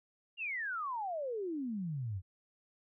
sine exponential sweep, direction down, 2864 to 87.31 Hz, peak -35 dBFS, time 0.37-2.22 s, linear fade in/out 50 ms, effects none

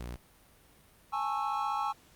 sawtooth tone, 60.3 Hz, B1, 41 cents flat, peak -34 dBFS, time 0-0.16 s, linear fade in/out 5 ms
triangle chord, A major seventh, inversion third, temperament just, 825 / 880 / 1100 / 1320 Hz, G#5 / A5 / C#6 / E6, -12 / 0 / -14 / +2 cents, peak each -32 / -35 / -33 / -35 dBFS, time 1.12-1.93 s, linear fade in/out 20 ms
effects pink hiss -61 dBFS RMS until 2.15 s + Opus 48 kbps

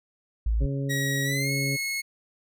sine tone, 55.3 Hz, A1, 9 cents sharp, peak -21 dBFS, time 0.46-0.66 s, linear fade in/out 5 ms
harmonic tone, 138.1 Hz, C#3, 6 cents flat, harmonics 1 / 2 / 3 / 4, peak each -27 / -33 / -37 / -39 dBFS, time 0.6-1.77 s, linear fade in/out 20 ms
sawtooth tone with pitch glide, 1907 to 2178 Hz, A#6 to C#7, +39 to -31 cents, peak -24 dBFS, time 0.89-2.02 s, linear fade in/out 20 ms, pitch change +230 cents, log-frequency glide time 1.24-1.51 s
effects none

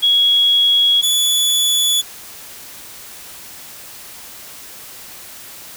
sine / sawtooth tone pair in turn, 3330 / 3436 Hz, G#7 / A7, +4 / -42 cents, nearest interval minor second, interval 54 cents, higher second, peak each -10 dBFS, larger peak neither, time 0.02-1.02 / 1.02-2.02 s, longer neither, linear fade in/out 20 ms, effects white hiss -36 dBFS RMS until 5.76 s

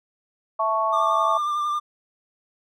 sine chord, A major, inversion second, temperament equal, 659.3 / 880 / 1108.7 Hz, E5 / A5 / C#6, 0 / 0 / 0 cents, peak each -25 / -26 / -22 dBFS, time 0.59-1.38 s, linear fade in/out 10 ms
triangle tone with vibrato, 1191 Hz, D6, 24 cents sharp, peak -20 dBFS, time 0.92-1.8 s, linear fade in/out 20 ms, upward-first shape triangle, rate 11 Hz, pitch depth 31 cents each way
effects none

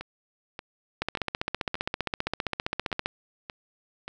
two click trains, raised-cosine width 0.3 ms, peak -11 / -20 dBFS, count 32 / 8, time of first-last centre 1.02-3.059 / 0.01-4.08 s, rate 15.2 / 1.72 Hz, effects none

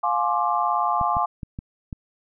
sine chord, D half-diminished seventh, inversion first, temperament just, 704.8 / 845.8 / 1057.2 / 1174.7 Hz, F5 / Ab5 / C6 / D6, +16 / +31 / +18 / 0 cents, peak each -25 dBFS, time 0.03-1.26 s, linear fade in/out 10 ms
clicks, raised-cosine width 5 ms, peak -19 dBFS, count 5, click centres 1.013 / 1.168 / 1.432 / 1.589 / 1.928 s
effects none

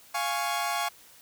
sawtooth chord, Db major, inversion first, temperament equal, 698.5 / 830.6 / 1108.7 Hz, F5 / Ab5 / Db6, 0 / 0 / 0 cents, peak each -28 dBFS, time 0.14-0.89 s, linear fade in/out 10 ms, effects white hiss -54 dBFS RMS until 1.21 s

